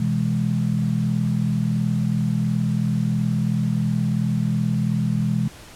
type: chord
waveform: sine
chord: E major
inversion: second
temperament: equal with one note detuned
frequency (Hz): 126.21 / 164.81 / 207.7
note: B2 / E3 / G#3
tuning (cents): +38 / 0 / 0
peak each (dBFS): -23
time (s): 0-5.48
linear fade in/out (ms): 5
effects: pink hiss -43 dBFS RMS until 5.75 s + low-pass 11000 Hz 12 dB/octave